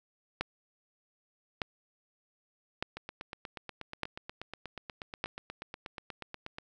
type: two click trains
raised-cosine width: 0.3 ms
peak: -24 / -15 dBFS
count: 31 / 5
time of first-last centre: 2.97-6.584 / 0.41-5.241 s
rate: 8.3 / 0.828 Hz
effects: none